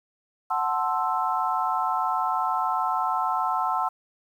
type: chord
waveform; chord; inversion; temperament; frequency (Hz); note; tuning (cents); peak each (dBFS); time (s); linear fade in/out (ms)
sine; F# half-diminished seventh; none; equal; 740 / 880 / 1046.5 / 1318.5; F#5 / A5 / C6 / E6; 0 / 0 / 0 / 0; -28; 0.5-3.89; 10
effects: 9-bit